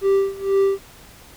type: tone with tremolo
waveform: triangle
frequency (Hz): 391.7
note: G4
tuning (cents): -1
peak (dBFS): -11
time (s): 0.01-0.79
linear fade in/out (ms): 50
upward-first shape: sine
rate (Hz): 2.1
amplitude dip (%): 90
effects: pink hiss -45 dBFS RMS until 1.36 s